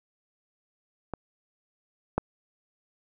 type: clicks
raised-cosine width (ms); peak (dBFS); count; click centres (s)
1; -18 / -10; 2; 1.137 / 2.18
effects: none